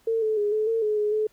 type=tone with pitch steps; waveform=sine; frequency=452.3 / 434.9 / 414 / 431.1 / 452.8 / 424.9 / 419.6 / 430.2 Hz; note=A4 / A4 / G#4 / A4 / A4 / G#4 / G#4 / A4; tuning=+48 / -20 / -5 / -35 / +50 / +40 / +18 / -39 cents; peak=-21 dBFS; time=0.07-1.27 s; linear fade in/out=5 ms; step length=150 ms; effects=pink hiss -62 dBFS RMS until 1.32 s